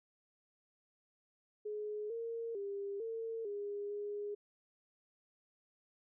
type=tone with pitch steps; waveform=sine; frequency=421.4 / 460.6 / 399.9 / 453.1 / 407.9 / 412 Hz; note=G#4 / A#4 / G4 / A#4 / G#4 / G#4; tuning=+25 / -21 / +35 / -49 / -31 / -14 cents; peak=-38 dBFS; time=1.65-4.35 s; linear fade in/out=10 ms; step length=450 ms; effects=none